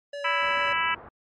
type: tone with vibrato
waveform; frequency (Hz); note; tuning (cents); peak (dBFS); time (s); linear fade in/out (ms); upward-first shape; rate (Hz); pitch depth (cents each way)
square; 571; D5; -49; -33; 0.13-0.73; 5; sine; 6.8; 8
type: harmonic tone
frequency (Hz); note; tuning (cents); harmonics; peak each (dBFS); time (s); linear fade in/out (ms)
329.6; E4; 0; 3 / 4 / 5 / 6 / 7 / 8 / 9; -28 / -29 / -30 / -31 / -31 / -32 / -33; 0.24-0.95; 10
type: low-pass noise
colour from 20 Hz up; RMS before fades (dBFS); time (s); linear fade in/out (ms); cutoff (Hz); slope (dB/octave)
white; -45; 0.42-1.09; 5; 1200; 24
effects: low-pass 5000 Hz 12 dB/octave + MP3 48 kbps